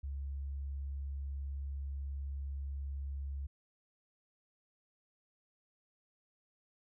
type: tone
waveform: sine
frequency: 69.3 Hz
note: C#2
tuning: in tune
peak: -37 dBFS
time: 0.03-3.47 s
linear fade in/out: 10 ms
effects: none